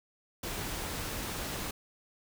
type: noise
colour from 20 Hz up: pink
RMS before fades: -37 dBFS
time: 0.43-1.71 s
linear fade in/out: 5 ms
effects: none